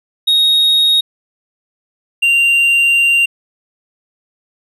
triangle tone pair in turn, 3752 / 2774 Hz, A#7 / F7, +11 / -12 cents, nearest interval perfect fourth, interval 523 cents, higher first, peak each -7 dBFS, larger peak neither, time 0.27-1.01 / 2.22-3.26 s, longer second, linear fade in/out 10 ms, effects resampled to 32000 Hz

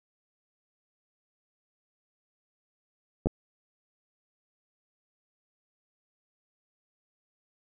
clicks, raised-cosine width 2 ms, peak -13 dBFS, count 2, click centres 3.259 / 3.27 s, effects none

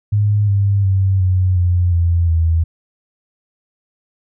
sine tone with pitch steps, 103.83 / 99.83 / 95.99 / 92.29 / 88.73 / 85.32 / 82.03 Hz, G#2 / G2 / G2 / F#2 / F2 / F2 / E2, 0 / +32 / -36 / -4 / +28 / -40 / -8 cents, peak -11 dBFS, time 0.12-2.64 s, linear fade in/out 10 ms, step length 360 ms, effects none

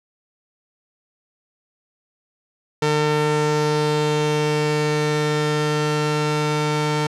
sawtooth tone pair together, 150.7 / 452.2 Hz, D3 / A4, +45 / +47 cents, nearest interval octave + perfect fifth, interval 1902 cents, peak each -17 dBFS, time 2.82-7.07 s, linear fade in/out 5 ms, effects low-pass 7000 Hz 12 dB/octave

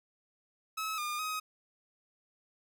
sawtooth tone with pitch steps, 1290 / 1210 / 1261 Hz, E6 / D#6 / D#6, -38 / -49 / +23 cents, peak -30 dBFS, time 0.77-1.4 s, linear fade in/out 10 ms, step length 210 ms, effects none

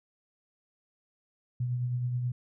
sine tone with tremolo, 123.47 Hz, B2, in tune, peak -26 dBFS, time 1.6-2.32 s, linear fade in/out 5 ms, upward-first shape triangle, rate 9.4 Hz, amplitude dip 40%, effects none

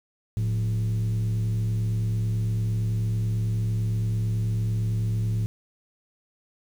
sine tone with frequency modulation, 109.7 Hz, A2, 5 cents flat, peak -20 dBFS, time 0.37-5.46 s, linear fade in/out 0 ms, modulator 69 Hz, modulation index 0.46, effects tanh soft clip ceiling -21 dBFS + 8-bit

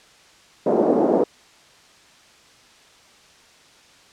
white band-pass noise, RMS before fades -18 dBFS, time 0.66-1.24 s, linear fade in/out 5 ms, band 240 to 590 Hz, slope 24 dB/octave, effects white hiss -51 dBFS RMS until 4.12 s + low-pass 6000 Hz 12 dB/octave

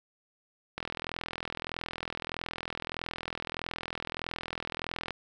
click train, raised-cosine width 0.3 ms, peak -18 dBFS, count 181, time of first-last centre 0.78-5.107 s, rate 41.6 Hz, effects none

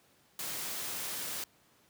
white noise, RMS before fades -38 dBFS, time 0.39-1.44 s, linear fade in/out 2 ms, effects pink hiss -66 dBFS RMS until 1.89 s + high-pass 100 Hz 12 dB/octave

